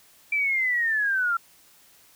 sine linear sweep, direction down, 2349 to 1349 Hz, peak -21 dBFS, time 0.32-1.37 s, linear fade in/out 5 ms, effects white hiss -56 dBFS RMS until 2.15 s

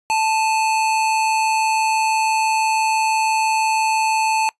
square tone pair together, 880 / 2494 Hz, A5 / D#7, 0 / +3 cents, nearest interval octave + tritone, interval 1803 cents, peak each -17 / -28 dBFS, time 0.1-4.49 s, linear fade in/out 0 ms, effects noise-tail reverb RT60 0.1 s tail -21 dB re dry + resampled to 24000 Hz

